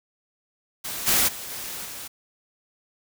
white noise with level steps, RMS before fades -32 / -20 / -36 / -34 / -37 dBFS, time 0.84-2.08 s, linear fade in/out 10 ms, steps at 1.06 / 1.27 / 1.49 / 1.84 s, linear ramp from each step 20 ms, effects none

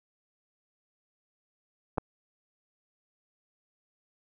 clicks, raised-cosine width 1 ms, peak -28 / -12 dBFS, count 2, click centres 1.975 / 1.982 s, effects none

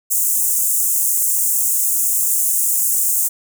pink high-pass noise, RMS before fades -17 dBFS, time 0.1-3.29 s, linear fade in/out 20 ms, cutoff 7000 Hz, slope 48 dB/octave, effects none

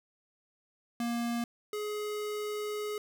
square tone pair in turn, 235.9 / 420.3 Hz, A#3 / G#4, +21 / +21 cents, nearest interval minor seventh, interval 1000 cents, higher second, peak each -31 / -34 dBFS, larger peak first, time 1-1.44 / 1.73-2.98 s, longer second, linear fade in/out 2 ms, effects none

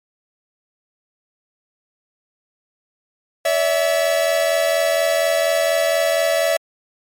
45% pulse tone pair together, 572 / 656.2 Hz, D5 / E5, -46 / -8 cents, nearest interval major second, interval 238 cents, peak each -20 / -17 dBFS, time 3.45-6.57 s, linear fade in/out 5 ms, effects MP3 64 kbps

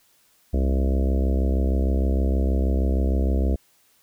harmonic tone, 66.4 Hz, C2, 26 cents sharp, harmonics 1 / 3 / 4 / 5 / 6 / 7 / 8 / 9 / 10, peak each -19 / -29 / -31 / -33 / -35 / -36 / -37 / -38 / -39 dBFS, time 0.53-3.56 s, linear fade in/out 10 ms, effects white hiss -61 dBFS RMS until 4.02 s

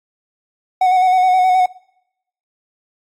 triangle tone with vibrato, 740 Hz, F#5, in tune, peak -8 dBFS, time 0.81-1.66 s, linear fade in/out 5 ms, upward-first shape square, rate 9.5 Hz, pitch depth 23 cents each way, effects noise-tail reverb RT60 0.8 s tail -23 dB re dry + AAC 64 kbps

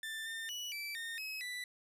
30% pulse tone with pitch steps, 1776 / 1806 / 2943 / 2324 / 1832 / 2560 / 1978 Hz, A6 / A6 / F#7 / D7 / A#6 / D#7 / B6, +16 / +45 / -10 / -19 / -31 / +49 / +2 cents, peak -37 dBFS, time 0.03-1.64 s, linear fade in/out 2 ms, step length 230 ms, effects resampled to 32000 Hz + 12-bit

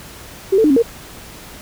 sine tone with pitch steps, 386.2 / 443.4 / 302.8 / 271 / 464.7 Hz, G4 / A4 / D#4 / C#4 / A#4, -26 / +13 / -47 / -39 / -5 cents, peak -9 dBFS, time 0.52-0.825 s, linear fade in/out 10 ms, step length 61 ms, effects pink hiss -37 dBFS RMS until 1.61 s

